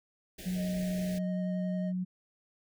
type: band-stop noise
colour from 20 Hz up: pink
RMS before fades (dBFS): -45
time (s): 0.38-1.19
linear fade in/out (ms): 10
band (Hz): 760 to 1600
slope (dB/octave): 96
type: tone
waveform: sine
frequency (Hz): 182.9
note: F#3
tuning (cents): -20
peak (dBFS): -30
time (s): 0.45-2.05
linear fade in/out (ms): 20
type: tone with vibrato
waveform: triangle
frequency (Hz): 620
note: D#5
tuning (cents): -6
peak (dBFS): -37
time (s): 0.55-1.93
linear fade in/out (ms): 50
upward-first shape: sine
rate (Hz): 11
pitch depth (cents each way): 15
effects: none